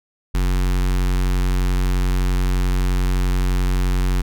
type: tone with notch filter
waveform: square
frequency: 45.79 Hz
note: F#1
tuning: 17 cents flat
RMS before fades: -18 dBFS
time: 0.34-4.22 s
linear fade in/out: 10 ms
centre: 590 Hz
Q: 1.6
effects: none